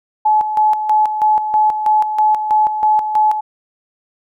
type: tone with tremolo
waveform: sine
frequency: 856 Hz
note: A5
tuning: 48 cents flat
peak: -9 dBFS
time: 0.25-3.41 s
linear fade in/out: 10 ms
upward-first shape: square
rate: 3.1 Hz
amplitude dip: 60%
effects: none